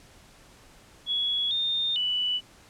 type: tone with pitch steps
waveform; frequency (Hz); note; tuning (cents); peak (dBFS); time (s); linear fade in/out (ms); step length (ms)
sine; 3364 / 3640 / 2967; G#7 / A#7 / F#7; +22 / -42 / +4; -24; 1.06-2.41; 50; 450
effects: pink hiss -54 dBFS RMS until 2.69 s + low-pass 10000 Hz 12 dB/octave